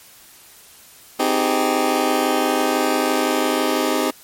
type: chord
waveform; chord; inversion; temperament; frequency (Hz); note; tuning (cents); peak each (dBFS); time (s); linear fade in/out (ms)
20% pulse; Ab major seventh; first; just; 259.6 / 311.5 / 389.3 / 415.3; C4 / Eb4 / G4 / Ab4; -13 / +2 / -12 / 0; -17 / -17 / -18 / -20; 1.19-4.11; 10
effects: white hiss -46 dBFS RMS until 4.23 s + MP3 64 kbps